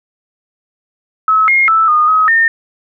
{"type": "tone with pitch steps", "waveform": "sine", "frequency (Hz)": [1290, 2140, 1317, 1226, 1270, 1821], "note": ["E6", "C7", "E6", "D#6", "D#6", "A#6"], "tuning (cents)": [-38, 38, -2, -26, 35, -41], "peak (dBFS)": -7, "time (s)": [1.28, 2.48], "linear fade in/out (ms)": 2, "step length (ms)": 200, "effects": []}